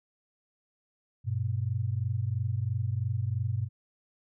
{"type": "tone pair together", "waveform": "sine", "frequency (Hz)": [98.4, 121.4], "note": ["G2", "B2"], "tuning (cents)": [7, -29], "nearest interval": "major third", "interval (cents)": 364, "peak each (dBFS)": [-30, -30], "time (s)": [1.24, 3.69], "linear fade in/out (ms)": 50, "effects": []}